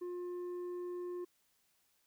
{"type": "tone with tanh clipping", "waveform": "sine", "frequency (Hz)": 355.3, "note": "F4", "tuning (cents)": 30, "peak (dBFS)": -40, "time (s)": [0.01, 1.25], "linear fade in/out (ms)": 10, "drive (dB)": 5, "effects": ["white hiss -75 dBFS RMS until 2.06 s"]}